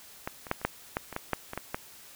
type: clicks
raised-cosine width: 0.5 ms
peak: -17 / -26 / -11 / -29 / -10 / -13 / -24 / -16 / -11 / -21 / -17 / -15 dBFS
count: 12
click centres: 0.275 / 0.468 / 0.514 / 0.615 / 0.65 / 0.969 / 1.127 / 1.164 / 1.333 / 1.534 / 1.576 / 1.745 s
effects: white hiss -51 dBFS RMS until 2.15 s